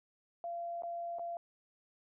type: tone with dropouts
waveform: sine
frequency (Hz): 686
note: F5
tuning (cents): -31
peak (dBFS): -37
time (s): 0.44-1.37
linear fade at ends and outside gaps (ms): 1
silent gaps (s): 0.822-0.834 / 1.186-1.194
effects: none